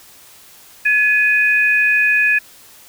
sine tone pair together, 1703.1 / 2490 Hz, G#6 / D#7, +43 / +1 cents, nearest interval perfect fifth, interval 658 cents, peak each -14 dBFS, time 0.85-2.39 s, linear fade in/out 10 ms, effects white hiss -44 dBFS RMS until 2.88 s

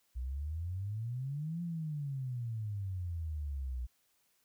sine exponential two-way sweep, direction up then down, 59.8 to 174.61 to 59.8 Hz, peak -35 dBFS, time 0.15-3.87 s, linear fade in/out 20 ms, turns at 1.62 s, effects white hiss -74 dBFS RMS until 4.44 s

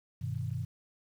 sine chord, G augmented, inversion none, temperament equal, 98 / 123.47 / 155.56 Hz, G2 / B2 / D#3, 0 / 0 / 0 cents, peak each -37 / -35 / -39 dBFS, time 0.21-0.65 s, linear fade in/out 10 ms, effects 10-bit

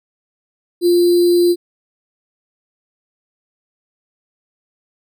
sine tone with sample-and-hold, 349.2 Hz, F4, in tune, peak -9 dBFS, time 0.81-1.56 s, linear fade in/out 50 ms, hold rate 4410 Hz, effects none

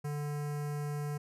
square tone with notch filter, 146.83 Hz, D3, in tune, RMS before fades -36 dBFS, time 0.04-1.18 s, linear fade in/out 10 ms, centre 3500 Hz, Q 0.82, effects resampled to 32000 Hz

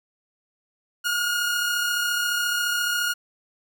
sawtooth tone pair together, 1400 / 1434.4 Hz, F6 / F6, +4 / +46 cents, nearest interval unison, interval 42 cents, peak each -29 / -19 dBFS, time 1.04-3.14 s, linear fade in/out 20 ms, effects none

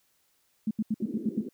sine tone bursts, 216.7 Hz, A3, 26 cents flat, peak -24 dBFS, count 7, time 0.67-1.411 s, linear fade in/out 5 ms, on 39 ms, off 78 ms
white band-pass noise, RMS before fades -38 dBFS, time 1-1.49 s, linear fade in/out 5 ms, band 200 to 390 Hz, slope 48 dB/octave
effects white hiss -70 dBFS RMS until 1.53 s

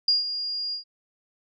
sine tone with ADSR envelope, 4833 Hz, D8, 49 cents sharp, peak -16 dBFS, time 0.08-0.84 s, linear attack 4 ms, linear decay 150 ms, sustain -11 dB, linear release 110 ms, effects none

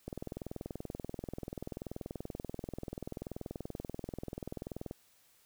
click train, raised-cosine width 2 ms, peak -26 dBFS, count 101, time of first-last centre 0.08-4.911 s, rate 20.7 Hz, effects white hiss -67 dBFS RMS until 5.45 s

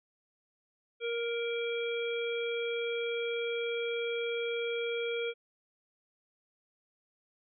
harmonic tone, 468.3 Hz, A#4, 8 cents sharp, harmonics 1 / 3 / 5 / 7, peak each -32 / -43 / -39 / -42 dBFS, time 1-5.34 s, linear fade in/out 50 ms, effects none

